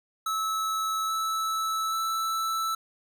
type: tone with pitch steps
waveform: square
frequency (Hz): 1300 / 1309.8 / 1319.7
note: E6 / E6 / E6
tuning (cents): -24 / -11 / +2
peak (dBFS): -27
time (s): 0.26-2.75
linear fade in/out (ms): 5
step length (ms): 830
effects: none